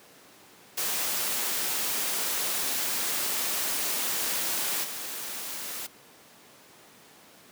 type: noise with level steps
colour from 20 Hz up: white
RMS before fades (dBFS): -29 / -36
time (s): 0.77-5.87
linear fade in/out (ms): 10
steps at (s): 4.83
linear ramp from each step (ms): 20
effects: pink hiss -53 dBFS RMS until 7.51 s + high-pass 200 Hz 12 dB/octave